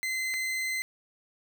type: tone pair in turn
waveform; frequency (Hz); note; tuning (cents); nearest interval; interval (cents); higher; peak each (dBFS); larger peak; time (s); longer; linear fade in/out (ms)
40% pulse; 2059 / 2059; C7 / C7; -28 / -28; unison; 0; neither; -28; neither; 0.03-0.34 / 0.34-0.82; second; 0
effects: 10-bit